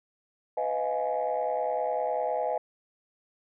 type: chord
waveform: sine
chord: F half-diminished seventh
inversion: second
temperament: just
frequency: 502.9 / 628.6 / 698.5 / 838.1 Hz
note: Cb5 / Eb5 / F5 / Ab5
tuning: +31 / +18 / 0 / +16 cents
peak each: -31 / -30 / -32 / -31 dBFS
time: 0.57-2.58 s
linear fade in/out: 5 ms
effects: tanh soft clip ceiling -19 dBFS